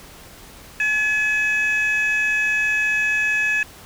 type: tone pair together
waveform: sine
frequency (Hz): 1704 / 2549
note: G#6 / D#7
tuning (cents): +44 / +41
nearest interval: perfect fifth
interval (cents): 697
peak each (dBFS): -18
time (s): 0.8-3.63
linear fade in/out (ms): 2
effects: tanh soft clip ceiling -14 dBFS + pink hiss -43 dBFS RMS until 3.85 s